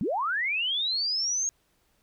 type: linear sweep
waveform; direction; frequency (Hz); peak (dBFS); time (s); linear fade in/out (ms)
sine; up; 155.56 to 6580; -25; 0.01-1.49; 0
effects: pink hiss -69 dBFS RMS until 2.02 s